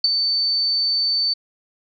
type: tone with ADSR envelope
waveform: sine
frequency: 4540 Hz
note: C#8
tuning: 41 cents sharp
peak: -11 dBFS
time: 0.04-1.34 s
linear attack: 4 ms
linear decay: 25 ms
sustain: -6 dB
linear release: 12 ms
effects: none